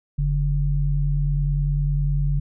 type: tone pair together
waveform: sine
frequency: 44.76 / 144.1 Hz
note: F1 / D3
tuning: +43 / -33 cents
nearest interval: octave + minor sixth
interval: 2024 cents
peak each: -21 / -21 dBFS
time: 0.18-2.4 s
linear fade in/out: 10 ms
effects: none